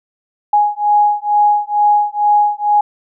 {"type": "beating tone pair", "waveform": "sine", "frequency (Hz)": [830, 832.2], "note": ["G#5", "G#5"], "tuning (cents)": [-1, 3], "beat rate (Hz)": 2.2, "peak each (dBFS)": -13, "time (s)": [0.53, 2.81], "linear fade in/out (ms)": 5, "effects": []}